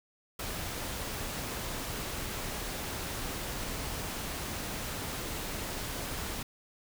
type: noise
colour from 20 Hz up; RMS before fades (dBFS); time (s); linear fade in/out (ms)
pink; -37; 0.39-6.43; 5
effects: none